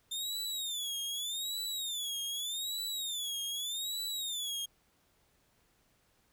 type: tone with vibrato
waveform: sawtooth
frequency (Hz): 3582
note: A7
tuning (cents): +30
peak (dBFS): -32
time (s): 0.11-4.66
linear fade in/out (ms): 10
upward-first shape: sine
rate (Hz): 0.83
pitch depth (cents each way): 170
effects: pink hiss -71 dBFS RMS until 6.32 s